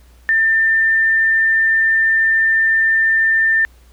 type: tone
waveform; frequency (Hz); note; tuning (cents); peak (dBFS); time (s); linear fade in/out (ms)
sine; 1793; A6; +32; -11; 0.29-3.65; 0
effects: added 60 Hz sine -44 dBFS peak until 3.92 s + pink hiss -54 dBFS RMS until 3.92 s